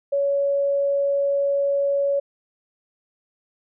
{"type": "tone", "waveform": "sine", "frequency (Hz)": 561, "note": "C#5", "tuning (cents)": 21, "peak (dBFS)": -18, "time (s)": [0.12, 2.2], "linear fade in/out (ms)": 10, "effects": []}